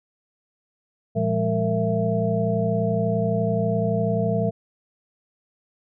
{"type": "tone cluster", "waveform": "sine", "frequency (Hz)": [114.7, 171.6, 203.4, 458.5, 666], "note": ["A#2", "F3", "G#3", "A#4", "E5"], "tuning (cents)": [-28, -30, -36, -29, 18], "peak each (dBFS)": -26, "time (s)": [1.15, 4.51], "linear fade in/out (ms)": 20, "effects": []}